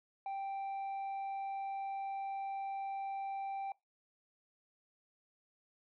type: tone with tanh clipping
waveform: sine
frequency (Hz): 784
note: G5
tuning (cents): 0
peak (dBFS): -38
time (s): 0.26-3.72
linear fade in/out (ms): 2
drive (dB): 3
effects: noise-tail reverb RT60 0.2 s tail -22 dB re dry